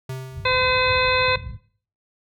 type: tone with exponential decay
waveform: square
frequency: 130.81 Hz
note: C3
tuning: in tune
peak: -27 dBFS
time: 0.09-1.06 s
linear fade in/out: 5 ms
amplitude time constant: 210 ms
type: low-pass noise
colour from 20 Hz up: white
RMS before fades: -31 dBFS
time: 0.31-1.59 s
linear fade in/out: 50 ms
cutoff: 110 Hz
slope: 24 dB/octave
type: harmonic tone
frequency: 510 Hz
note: C5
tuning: 44 cents flat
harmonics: 1 / 2 / 3 / 4 / 5 / 7 / 8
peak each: -23 / -23 / -27 / -26 / -24 / -29 / -28 dBFS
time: 0.45-1.36 s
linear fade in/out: 5 ms
effects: noise-tail reverb RT60 0.5 s tail -18 dB re dry + high-pass 60 Hz 12 dB/octave